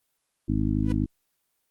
harmonic tone, 51.91 Hz, G#1, in tune, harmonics 1 / 2 / 3 / 4 / 5 / 6, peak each -29 / -28 / -32 / -30 / -28 / -30 dBFS, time 0.48-1.06 s, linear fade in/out 10 ms
sawtooth tone with exponential growth, 493.9 Hz, B4, in tune, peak -30 dBFS, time 0.81-0.92 s, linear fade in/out 2 ms, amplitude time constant 22 ms
effects white hiss -75 dBFS RMS until 1.7 s + Opus 24 kbps

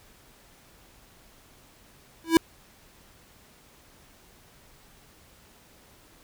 square tone with exponential growth, 328.3 Hz, E4, 7 cents flat, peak -11 dBFS, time 2.24-2.37 s, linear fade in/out 1 ms, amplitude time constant 28 ms, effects pink hiss -56 dBFS RMS until 6.23 s

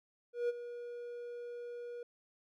triangle tone with ADSR envelope, 480 Hz, B4, 49 cents flat, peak -27 dBFS, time 0.33-2.03 s, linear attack 160 ms, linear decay 27 ms, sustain -13 dB, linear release 3 ms, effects none

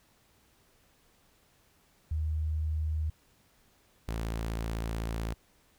sine / sawtooth tone pair in turn, 77.8 / 55.89 Hz, D#2 / A1, 0 / +28 cents, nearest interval tritone, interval 572 cents, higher first, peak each -28 dBFS, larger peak neither, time 2.11-3.1 / 4.08-5.34 s, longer second, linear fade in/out 5 ms, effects pink hiss -66 dBFS RMS until 5.78 s

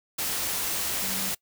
sine tone in noise, 192.8 Hz, G3, 28 cents flat, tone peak -37 dBFS, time 1.02-1.31 s, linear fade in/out 10 ms, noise white, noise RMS -29 dBFS, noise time 0.18-1.35 s, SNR -11 dB, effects noise-tail reverb RT60 0.1 s tail -23 dB re dry

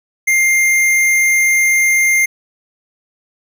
sine tone with hard clipping, 2108 Hz, C7, 12 cents sharp, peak -11 dBFS, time 0.27-2.26 s, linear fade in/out 10 ms, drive 17 dB, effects none

